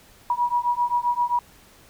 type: beating tone pair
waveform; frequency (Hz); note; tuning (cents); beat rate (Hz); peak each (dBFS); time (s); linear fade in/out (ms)
sine; 962 / 969.6; B5 / B5; -46 / -32; 7.6; -23; 0.3-1.39; 2
effects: pink hiss -52 dBFS RMS until 1.89 s

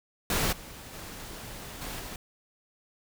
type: noise with level steps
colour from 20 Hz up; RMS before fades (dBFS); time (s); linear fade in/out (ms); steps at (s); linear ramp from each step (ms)
pink; -27 / -45 / -42 / -37 / -40; 0.3-2.16; 2; 0.52 / 0.93 / 1.81 / 1.99; 10
effects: none

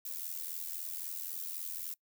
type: noise with amplitude modulation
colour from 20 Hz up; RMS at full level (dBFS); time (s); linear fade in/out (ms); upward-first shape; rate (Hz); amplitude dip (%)
violet; -37; 0.05-1.94; 5; sine; 83.8; 75
effects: noise-tail reverb RT60 0.1 s tail -23 dB re dry

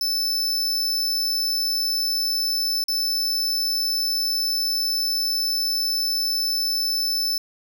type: tone with dropouts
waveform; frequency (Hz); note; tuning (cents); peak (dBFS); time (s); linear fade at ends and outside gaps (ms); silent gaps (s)
45% pulse; 5274; E8; 0; -21; 0.01-7.38; 2; 2.84-2.883
effects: none

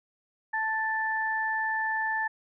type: tone pair together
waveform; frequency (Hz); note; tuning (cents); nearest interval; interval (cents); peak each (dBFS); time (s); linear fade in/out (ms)
sine; 880 / 1761.2; A5 / A6; 0 / +1; octave; 1201; -30 / -28; 0.53-2.28; 10
effects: none

